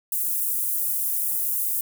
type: high-pass noise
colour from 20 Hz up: pink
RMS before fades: -25 dBFS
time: 0.12-1.81 s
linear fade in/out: 2 ms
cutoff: 11000 Hz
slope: 24 dB/octave
effects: none